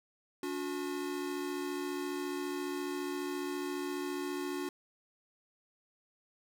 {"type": "tone pair together", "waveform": "square", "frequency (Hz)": [287.1, 361.7], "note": ["D4", "F#4"], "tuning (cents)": [-39, -39], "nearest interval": "major third", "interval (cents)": 400, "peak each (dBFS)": [-39, -38], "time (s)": [0.43, 4.69], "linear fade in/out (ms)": 2, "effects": ["12-bit"]}